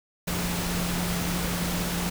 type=tone in noise; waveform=sine; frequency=175.4 Hz; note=F3; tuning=8 cents sharp; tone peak=-29 dBFS; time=0.27-2.1 s; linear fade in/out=10 ms; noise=pink; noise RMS=-30 dBFS; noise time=0.27-2.1 s; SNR=-2 dB; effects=none